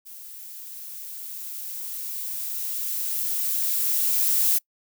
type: noise with level ramp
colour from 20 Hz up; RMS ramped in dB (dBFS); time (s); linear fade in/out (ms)
violet; -42 to -20; 0.05-4.59; 20
effects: noise-tail reverb RT60 0.1 s tail -25 dB re dry